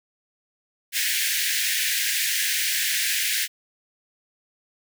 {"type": "high-pass noise", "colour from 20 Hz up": "pink", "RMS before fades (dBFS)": -24, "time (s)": [0.92, 3.48], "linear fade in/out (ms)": 50, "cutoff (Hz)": 1600, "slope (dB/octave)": 96, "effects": []}